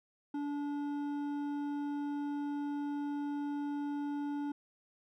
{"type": "tone with hard clipping", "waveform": "sine", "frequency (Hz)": 288.8, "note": "D4", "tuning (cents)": -29, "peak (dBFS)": -36, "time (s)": [0.34, 4.52], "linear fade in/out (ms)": 5, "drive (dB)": 8, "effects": []}